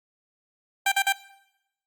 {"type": "tone bursts", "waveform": "15% pulse", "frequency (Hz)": 787, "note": "G5", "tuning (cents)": 7, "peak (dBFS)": -13, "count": 3, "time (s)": [0.86, 1.125], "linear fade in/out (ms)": 5, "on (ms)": 59, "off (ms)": 44, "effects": ["noise-tail reverb RT60 0.8 s tail -17 dB re dry", "Opus 48 kbps"]}